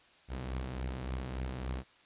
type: beating tone pair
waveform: sawtooth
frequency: 61.2 / 64.7 Hz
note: B1 / C2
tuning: -15 / -19 cents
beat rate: 3.5 Hz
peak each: -38 / -33 dBFS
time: 0.28-1.84 s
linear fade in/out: 50 ms
effects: white hiss -62 dBFS RMS until 2.05 s + resampled to 8000 Hz